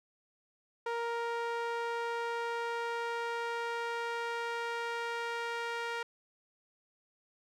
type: tone with band-pass filter sweep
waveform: sawtooth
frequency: 467.6 Hz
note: A#4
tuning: 5 cents sharp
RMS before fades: -36 dBFS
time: 0.86-6.03 s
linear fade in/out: 5 ms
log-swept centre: 950 to 1600 Hz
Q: 0.88
effects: none